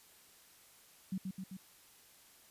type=tone with echo; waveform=sine; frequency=188.9 Hz; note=F#3; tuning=36 cents sharp; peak=-34 dBFS; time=1.12-1.18 s; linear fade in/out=5 ms; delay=130 ms; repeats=3; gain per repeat=-3 dB; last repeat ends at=1.57 s; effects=white hiss -62 dBFS RMS until 2.5 s + resampled to 32000 Hz